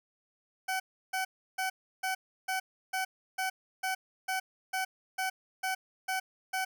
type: tone bursts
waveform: 20% pulse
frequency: 756 Hz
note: F#5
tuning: 37 cents sharp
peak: -25 dBFS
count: 14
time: 0.68-6.65 s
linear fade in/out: 10 ms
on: 120 ms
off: 330 ms
effects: none